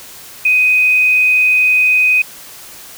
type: tone with frequency modulation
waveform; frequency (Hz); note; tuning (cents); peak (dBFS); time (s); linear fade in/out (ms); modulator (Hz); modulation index
sine; 2504; D#7; +10; -8; 0.45-2.22; 5; 69.7; 0.31
effects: white hiss -35 dBFS RMS until 2.97 s